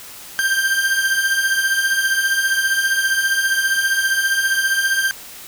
40% pulse beating tone pair, 1568 / 1583 Hz, G6 / G6, 0 / +17 cents, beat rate 15 Hz, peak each -21 / -16 dBFS, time 0.39-5.11 s, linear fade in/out 0 ms, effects white hiss -37 dBFS RMS until 5.47 s

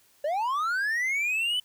triangle linear sweep, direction up, 560 to 3034 Hz, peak -23 dBFS, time 0.24-1.6 s, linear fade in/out 5 ms, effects white hiss -62 dBFS RMS until 1.64 s

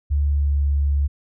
sine tone with pitch glide, 72 to 71.09 Hz, D2 to C#2, -34 to +44 cents, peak -16 dBFS, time 0.1-1.08 s, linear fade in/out 20 ms, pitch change -22 cents, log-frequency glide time 0.3-0.61 s, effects none

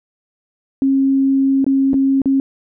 sine tone with dropouts, 270.5 Hz, C#4, 42 cents flat, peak -11 dBFS, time 0.82-2.4 s, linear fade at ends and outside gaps 1 ms, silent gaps 1.644-1.665 / 1.933-1.941 / 2.218-2.257 s, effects none

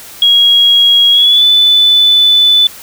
sine tone with pitch glide, 3300 to 3496 Hz, G#7 to A7, -12 to -12 cents, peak -4 dBFS, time 0.22-2.67 s, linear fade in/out 2 ms, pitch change +100 cents, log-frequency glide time 1.12-1.44 s, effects white hiss -32 dBFS RMS until 2.82 s

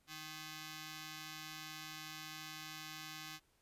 5% pulse ring-modulated tone, 466.2 Hz, A#4, in tune, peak -32 dBFS, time 0.07-3.4 s, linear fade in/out 50 ms, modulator 620 Hz, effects pink hiss -75 dBFS RMS until 3.61 s + resampled to 32000 Hz

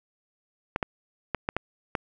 clicks, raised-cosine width 0.5 ms, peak -11 dBFS, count 6, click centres 0.761 / 0.828 / 1.347 / 1.489 / 1.566 / 1.952 s, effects none

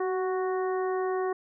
harmonic tone with a mistuned harmonic, 370 Hz, F#4, in tune, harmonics 1 / 2 / 3 / 4 / 5, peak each -27 / -34 / -36 / -44 / -43 dBFS, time 0-1.33 s, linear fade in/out 5 ms, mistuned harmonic 1, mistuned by +24 cents, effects none

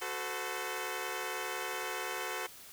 10% pulse chord, F# diminished, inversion none, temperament equal with one note detuned, 370 / 440 / 511.9 Hz, F#4 / A4 / C5, 0 / 0 / -38 cents, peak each -32 dBFS, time 0.01-2.47 s, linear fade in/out 10 ms, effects white hiss -52 dBFS RMS until 2.72 s

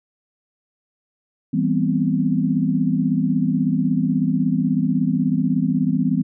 sine chord, C major seventh, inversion first, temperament just, 163.52 / 196.22 / 245.3 / 261.6 Hz, E3 / G3 / B3 / C4, -14 / +2 / -12 / 0 cents, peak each -22 dBFS, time 1.53-6.23 s, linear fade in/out 10 ms, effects none

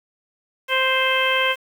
harmonic tone, 523.3 Hz, C5, in tune, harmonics 1 / 2 / 3 / 4 / 5 / 6, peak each -24 / -24 / -24 / -24 / -24 / -24 dBFS, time 0.68-1.56 s, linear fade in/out 50 ms, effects 7-bit

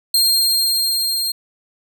sawtooth tone with level ramp, 4204 Hz, C8, 7 cents sharp, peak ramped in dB -9 to -16 dBFS, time 0.14-1.32 s, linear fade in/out 5 ms, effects none

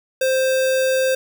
sine tone with sample-and-hold, 523.3 Hz, C5, in tune, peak -15 dBFS, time 0.21-1.15 s, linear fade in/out 5 ms, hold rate 2100 Hz, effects none

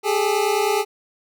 25% pulse tone pair together, 400 / 429.6 Hz, G4 / A4, +35 / -41 cents, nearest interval minor second, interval 124 cents, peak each -17 dBFS, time 0.03-0.85 s, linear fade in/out 50 ms, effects none

